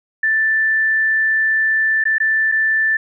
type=tone with dropouts; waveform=sine; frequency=1765 Hz; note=A6; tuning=5 cents sharp; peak=-13 dBFS; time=0.23-2.97 s; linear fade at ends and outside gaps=5 ms; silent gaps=2.04-2.053 / 2.183-2.201 / 2.517-2.521 s; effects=none